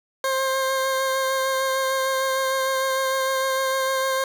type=tone with vibrato; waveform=20% pulse; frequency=530 Hz; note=C5; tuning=22 cents sharp; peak=-16 dBFS; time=0.24-4.24 s; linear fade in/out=2 ms; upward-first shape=sine; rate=6.6 Hz; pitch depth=15 cents each way; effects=none